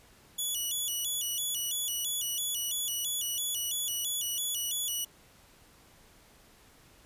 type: tone with vibrato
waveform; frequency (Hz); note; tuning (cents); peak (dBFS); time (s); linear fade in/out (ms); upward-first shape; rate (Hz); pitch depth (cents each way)
10% pulse; 3164; G7; +15; -23; 0.38-5.05; 10; square; 3; 130
effects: pink hiss -59 dBFS RMS until 7.05 s + resampled to 32000 Hz